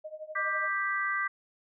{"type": "tone with tremolo", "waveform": "sine", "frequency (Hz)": 620, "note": "D#5", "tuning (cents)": -6, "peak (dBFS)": -35, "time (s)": [0.04, 0.69], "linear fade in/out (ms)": 10, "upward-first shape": "triangle", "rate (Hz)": 12, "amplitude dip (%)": 95}
{"type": "harmonic tone", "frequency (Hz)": 393.8, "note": "G4", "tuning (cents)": 8, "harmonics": [3, 4, 5], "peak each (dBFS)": [-32, -32, -32], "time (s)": [0.35, 1.28], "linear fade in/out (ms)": 10}
{"effects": []}